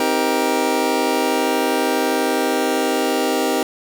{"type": "chord", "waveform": "25% pulse", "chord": "C minor seventh", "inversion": "none", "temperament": "just", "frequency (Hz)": [261.6, 314, 392.4, 470.9], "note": ["C4", "Eb4", "G4", "Bb4"], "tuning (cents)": [0, 16, 2, 18], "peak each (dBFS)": -19, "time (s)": [0, 3.63], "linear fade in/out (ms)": 2, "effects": []}